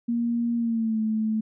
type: tone with pitch glide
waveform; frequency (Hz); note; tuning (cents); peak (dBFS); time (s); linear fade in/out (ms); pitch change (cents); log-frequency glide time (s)
sine; 235.3 to 218.3; A#3 to A3; +16 to -13; -22; 0.08-1.41; 10; -129; 0.56-1
effects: none